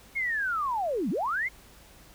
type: linear two-way sweep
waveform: sine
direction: down then up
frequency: 2195 to 164.81 to 2195 Hz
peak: -26 dBFS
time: 0.15-1.49 s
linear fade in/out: 20 ms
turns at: 1.1 s
effects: added 50 Hz sine -57 dBFS peak until 2.14 s + pink hiss -54 dBFS RMS until 2.14 s